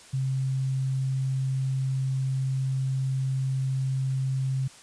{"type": "tone", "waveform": "sine", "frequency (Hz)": 132.7, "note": "C3", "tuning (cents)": 25, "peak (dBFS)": -24, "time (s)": [0.13, 4.68], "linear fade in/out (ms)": 10, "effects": ["white hiss -50 dBFS RMS until 4.82 s", "resampled to 22050 Hz"]}